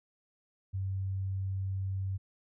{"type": "tone", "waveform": "sine", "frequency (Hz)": 96, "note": "G2", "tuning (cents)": -36, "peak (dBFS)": -31, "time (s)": [0.73, 2.18], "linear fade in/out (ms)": 20, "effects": []}